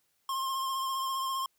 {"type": "tone with vibrato", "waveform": "square", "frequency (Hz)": 1064, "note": "C6", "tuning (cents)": 29, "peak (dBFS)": -31, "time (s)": [0.29, 1.46], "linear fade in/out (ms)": 2, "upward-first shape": "sine", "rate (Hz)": 15, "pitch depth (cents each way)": 26, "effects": ["white hiss -74 dBFS RMS until 1.58 s"]}